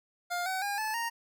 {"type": "tone with pitch steps", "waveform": "25% pulse", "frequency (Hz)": [705, 755.6, 809.8, 868, 930.3], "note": ["F5", "F#5", "G#5", "A5", "A#5"], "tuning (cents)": [16, 36, -44, -24, -4], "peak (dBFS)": -27, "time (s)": [0.3, 1.1], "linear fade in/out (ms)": 20, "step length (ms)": 160, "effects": []}